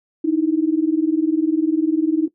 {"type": "tone pair together", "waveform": "sine", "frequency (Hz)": [305.4, 325.4], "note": ["D#4", "E4"], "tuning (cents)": [-32, -22], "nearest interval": "minor second", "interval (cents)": 110, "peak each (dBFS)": -18, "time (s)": [0.24, 2.28], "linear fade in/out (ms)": 10, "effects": ["noise-tail reverb RT60 0.1 s tail -18 dB re dry"]}